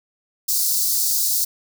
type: high-pass noise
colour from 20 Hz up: white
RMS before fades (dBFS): -20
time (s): 0.48-1.45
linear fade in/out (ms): 10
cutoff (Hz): 4300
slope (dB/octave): 48
effects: none